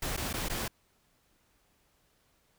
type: noise with dropouts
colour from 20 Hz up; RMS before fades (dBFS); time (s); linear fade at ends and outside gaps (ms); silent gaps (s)
pink; -34; 0.02-0.68; 5; 0.166-0.174 / 0.33-0.338 / 0.486-0.497
effects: pink hiss -70 dBFS RMS until 2.58 s